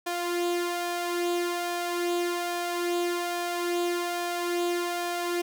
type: tone with flanger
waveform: sawtooth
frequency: 349.2 Hz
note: F4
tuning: in tune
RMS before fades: -29 dBFS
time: 0.06-5.42 s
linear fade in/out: 10 ms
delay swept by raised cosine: 1.2 to 2.6 ms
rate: 1.2 Hz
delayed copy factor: +0.5
effects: none